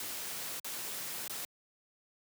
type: noise with dropouts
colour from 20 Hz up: white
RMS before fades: -40 dBFS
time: 0-1.45 s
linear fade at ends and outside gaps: 1 ms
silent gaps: 0.598-0.645 / 1.279-1.296 s
effects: high-pass 100 Hz 12 dB/octave